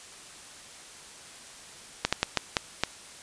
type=slowing click train; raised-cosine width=0.2 ms; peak=-5 dBFS; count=6; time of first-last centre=2.05-2.836 s; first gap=76 ms; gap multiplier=1.37; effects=white hiss -47 dBFS RMS until 3.22 s + resampled to 22050 Hz